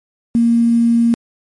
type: tone with quantisation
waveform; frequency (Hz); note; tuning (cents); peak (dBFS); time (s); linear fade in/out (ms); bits
sine; 233.3; A#3; +2; -9; 0.35-1.14; 0; 6
effects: MP3 48 kbps